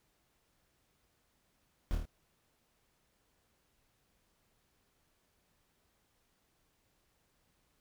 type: noise with echo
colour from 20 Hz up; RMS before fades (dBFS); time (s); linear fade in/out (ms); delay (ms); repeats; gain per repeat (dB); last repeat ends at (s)
brown; -33; 1.91-1.95; 0; 26; 4; -3; 2.054
effects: pink hiss -75 dBFS RMS until 7.8 s